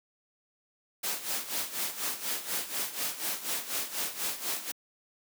white noise with tremolo, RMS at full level -31 dBFS, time 1.03-4.72 s, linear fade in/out 10 ms, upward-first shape sine, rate 4.1 Hz, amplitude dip 75%, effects high-pass 200 Hz 12 dB/octave

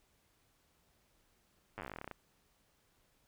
slowing click train, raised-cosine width 0.5 ms, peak -28 dBFS, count 18, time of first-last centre 1.78-2.113 s, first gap 9 ms, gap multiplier 1.09, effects pink hiss -73 dBFS RMS until 3.27 s

